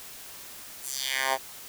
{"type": "tone with high-pass filter sweep", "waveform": "10% pulse", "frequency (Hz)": 133.2, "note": "C3", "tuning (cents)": 31, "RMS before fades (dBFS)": -29, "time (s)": [0.81, 1.38], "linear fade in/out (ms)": 50, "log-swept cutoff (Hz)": [11000, 680], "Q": 1.9, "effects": ["white hiss -44 dBFS RMS until 1.68 s"]}